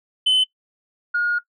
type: tone pair in turn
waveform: sine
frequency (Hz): 3037 / 1433.3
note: F#7 / F6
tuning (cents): +44 / +45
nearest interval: octave + minor second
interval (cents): 1299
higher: first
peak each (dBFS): -11 / -16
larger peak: first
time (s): 0.26-0.44 / 1.14-1.39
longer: second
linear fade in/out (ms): 10
effects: noise-tail reverb RT60 0.1 s tail -20 dB re dry + tanh soft clip ceiling -13 dBFS